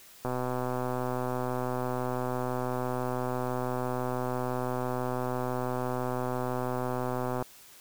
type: click train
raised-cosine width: 1 ms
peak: -18 dBFS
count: 905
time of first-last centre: 0.25-7.425 s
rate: 126 Hz
effects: white hiss -53 dBFS RMS until 7.8 s